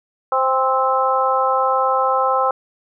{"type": "harmonic tone with a mistuned harmonic", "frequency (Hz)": 261.6, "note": "C4", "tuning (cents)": 0, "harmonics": [2, 3, 4, 5], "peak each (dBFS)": [-20, -20, -20, -20], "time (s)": [0.32, 2.51], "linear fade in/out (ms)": 2, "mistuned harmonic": 3, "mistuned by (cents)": 21, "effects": []}